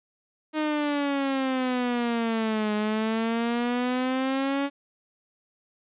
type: exponential two-way sweep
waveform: sawtooth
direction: down then up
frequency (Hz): 311.1 to 210 to 282.8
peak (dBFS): -20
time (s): 0.53-4.7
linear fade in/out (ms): 50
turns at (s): 2.74
effects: resampled to 8000 Hz + 10-bit